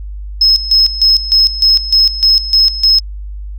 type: tone with tremolo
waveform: sine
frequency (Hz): 5170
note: E8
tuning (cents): -34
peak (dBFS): -4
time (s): 0.41-3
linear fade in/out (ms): 5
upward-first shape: square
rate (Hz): 3.3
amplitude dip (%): 80
effects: tanh soft clip ceiling -1 dBFS + added 50 Hz sine -22 dBFS peak until 3.58 s